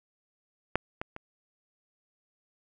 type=clicks; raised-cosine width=0.5 ms; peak=-9 / -18 / -25 dBFS; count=3; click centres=0.756 / 1.015 / 1.164 s; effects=none